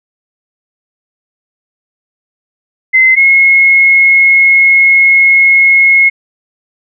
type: tone pair in turn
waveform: sine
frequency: 2060 / 2168 Hz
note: C7 / C#7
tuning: -28 / -39 cents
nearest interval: minor second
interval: 89 cents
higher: second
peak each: -3 dBFS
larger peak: neither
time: 2.93-3.16 / 3.16-6.1 s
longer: second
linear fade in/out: 20 ms
effects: none